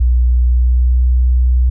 sine tone with pitch glide, 61 to 62.14 Hz, B1 to B1, -21 to +11 cents, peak -8 dBFS, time 0-1.7 s, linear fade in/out 10 ms, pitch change +32 cents, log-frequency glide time 0.44-1.04 s, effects none

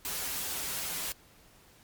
white noise with comb filter, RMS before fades -35 dBFS, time 0.05-1.12 s, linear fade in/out 0 ms, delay 8.6 ms, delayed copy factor -0.85, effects pink hiss -59 dBFS RMS until 1.83 s + MP3 96 kbps

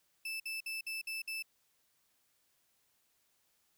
35% pulse tone bursts, 2637 Hz, E7, in tune, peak -36 dBFS, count 6, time 0.25-1.425 s, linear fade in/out 5 ms, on 150 ms, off 55 ms, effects white hiss -75 dBFS RMS until 3.77 s

